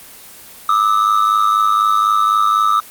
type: ring-modulated tone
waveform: triangle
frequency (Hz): 1244.5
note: D#6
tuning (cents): 0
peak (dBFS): -6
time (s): 0.69-2.8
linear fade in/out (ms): 2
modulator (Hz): 52
effects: white hiss -38 dBFS RMS until 2.9 s + Opus 24 kbps

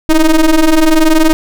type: ring-modulated tone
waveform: square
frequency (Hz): 155.56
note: D#3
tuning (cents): 0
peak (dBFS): -3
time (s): 0.09-1.33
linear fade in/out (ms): 0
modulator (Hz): 166
effects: none

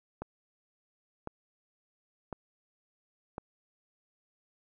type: click train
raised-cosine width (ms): 1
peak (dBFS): -23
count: 4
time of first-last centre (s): 0.22-3.381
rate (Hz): 0.949
effects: none

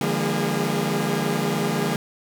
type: tone cluster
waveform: sawtooth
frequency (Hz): 148 / 171.1 / 201.4 / 233.3 / 408.6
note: D3 / F3 / G3 / A#3 / G#4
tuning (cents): +14 / -35 / +47 / +2 / -28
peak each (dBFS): -24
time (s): 0.01-1.96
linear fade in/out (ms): 2
effects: none

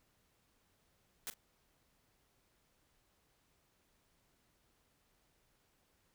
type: noise with echo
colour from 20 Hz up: white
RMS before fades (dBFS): -42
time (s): 1.27-1.3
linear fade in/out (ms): 0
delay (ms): 39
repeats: 1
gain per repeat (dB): -15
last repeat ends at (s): 1.339
effects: pink hiss -75 dBFS RMS until 6.14 s

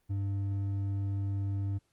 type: tone with hard clipping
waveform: sine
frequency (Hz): 99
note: G2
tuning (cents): +18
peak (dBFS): -31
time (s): 0.09-1.79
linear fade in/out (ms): 20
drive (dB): 5
effects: pink hiss -75 dBFS RMS until 1.92 s + Opus 32 kbps

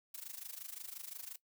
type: noise with amplitude modulation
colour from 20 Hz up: blue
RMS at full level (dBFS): -44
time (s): 0.14-1.36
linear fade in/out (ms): 5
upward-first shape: sine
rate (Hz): 25.7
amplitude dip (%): 85
effects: noise-tail reverb RT60 0.1 s tail -18 dB re dry

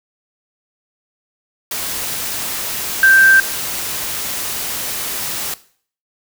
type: tone in noise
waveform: sine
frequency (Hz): 1568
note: G6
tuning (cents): 0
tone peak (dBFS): -6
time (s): 3.03-3.4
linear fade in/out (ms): 2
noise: white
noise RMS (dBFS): -23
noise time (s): 1.71-5.54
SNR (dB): +14
effects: noise-tail reverb RT60 0.5 s tail -17 dB re dry

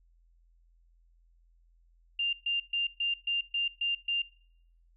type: tone bursts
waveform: sine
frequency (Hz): 2794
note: F7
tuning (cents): 0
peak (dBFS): -27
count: 8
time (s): 2.19-4.22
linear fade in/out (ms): 5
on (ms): 140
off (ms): 130
effects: noise-tail reverb RT60 0.7 s tail -23 dB re dry + added 42 Hz sine -61 dBFS peak until 4.96 s

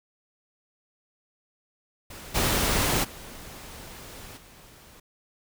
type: noise with level steps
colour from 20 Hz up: pink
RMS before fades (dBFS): -42 / -24 / -43 / -51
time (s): 2.1-5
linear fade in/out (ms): 5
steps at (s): 2.34 / 3.03 / 4.36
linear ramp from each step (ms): 20
effects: none

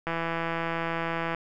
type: click train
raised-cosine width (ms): 0.5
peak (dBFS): -15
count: 213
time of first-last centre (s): 0.07-1.347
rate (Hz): 166
effects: none

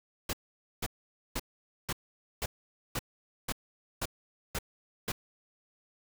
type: noise bursts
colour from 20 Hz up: pink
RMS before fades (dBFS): -33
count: 10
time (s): 0.29-5.12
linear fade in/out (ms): 5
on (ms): 42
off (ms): 490
effects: none

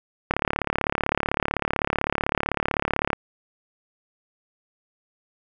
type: click train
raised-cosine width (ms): 0.5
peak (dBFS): -6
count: 102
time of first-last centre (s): 0.31-3.131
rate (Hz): 35.8
effects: none

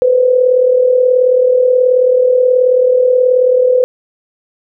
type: tone with amplitude modulation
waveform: sine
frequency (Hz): 504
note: B4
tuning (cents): +35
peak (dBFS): -4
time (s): 0.02-3.84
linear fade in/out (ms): 0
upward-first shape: sine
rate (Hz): 38.6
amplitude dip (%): 60
effects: none

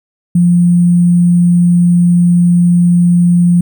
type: tone with sample-and-hold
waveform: sine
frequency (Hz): 174.61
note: F3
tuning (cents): 0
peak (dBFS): -5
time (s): 0.35-3.61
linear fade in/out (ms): 5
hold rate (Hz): 8820
effects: none

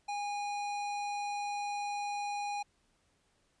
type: tone with hard clipping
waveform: sine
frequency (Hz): 819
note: G#5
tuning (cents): -24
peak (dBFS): -36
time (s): 0.08-2.63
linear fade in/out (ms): 10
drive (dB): 17
effects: pink hiss -73 dBFS RMS until 3.6 s + resampled to 22050 Hz

